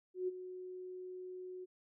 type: tone with ADSR envelope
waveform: sine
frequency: 367.1 Hz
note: F#4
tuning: 14 cents flat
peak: -32 dBFS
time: 0.14-1.66 s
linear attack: 140 ms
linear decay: 23 ms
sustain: -12 dB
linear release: 25 ms
effects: none